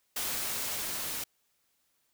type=noise with level ramp; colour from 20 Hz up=white; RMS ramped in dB=-33 to -36 dBFS; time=0.16-1.24 s; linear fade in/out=5 ms; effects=white hiss -74 dBFS RMS until 2.13 s